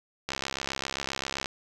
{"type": "click train", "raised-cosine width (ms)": 0.2, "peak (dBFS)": -13, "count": 80, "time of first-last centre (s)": [0.29, 1.459], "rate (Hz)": 67.6, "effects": ["9-bit"]}